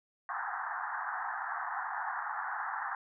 pink band-pass noise, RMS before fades -37 dBFS, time 0.29-2.95 s, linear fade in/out 2 ms, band 740 to 1800 Hz, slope 96 dB/octave, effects none

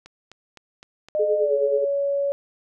click train, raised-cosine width 0.2 ms, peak -26 dBFS, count 5, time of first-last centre 0.06-1.086 s, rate 3.9 Hz
sine tone with pitch glide, 610 to 562.6 Hz, D#5 to C#5, -34 to +26 cents, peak -20 dBFS, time 1.15-2.32 s, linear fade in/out 0 ms, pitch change -140 cents, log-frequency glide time 1.39-1.54 s
sine tone with tremolo, 426.5 Hz, G#4, 46 cents sharp, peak -18 dBFS, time 1.19-1.85 s, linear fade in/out 10 ms, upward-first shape sine, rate 9.4 Hz, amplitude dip 80%
effects none

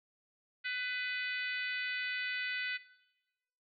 harmonic tone with a mistuned harmonic, 499.3 Hz, B4, 19 cents sharp, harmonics 3 / 4 / 5 / 6 / 7 / 8 / 9, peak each -39 / -38 / -42 / -46 / -49 / -49 / -51 dBFS, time 0.64-2.78 s, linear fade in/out 20 ms, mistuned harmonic 8, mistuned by -15 cents, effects noise-tail reverb RT60 1.0 s tail -18 dB re dry

